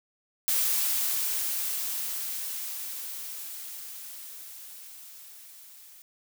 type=noise with level ramp; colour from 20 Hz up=blue; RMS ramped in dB=-25 to -51 dBFS; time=0.48-6.02 s; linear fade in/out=0 ms; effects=none